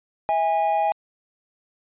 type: tone pair together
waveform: triangle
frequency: 651 / 820.2 Hz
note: E5 / G#5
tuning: -22 / -22 cents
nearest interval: major third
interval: 400 cents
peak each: -22 / -18 dBFS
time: 0.29-0.92 s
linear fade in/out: 0 ms
effects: resampled to 8000 Hz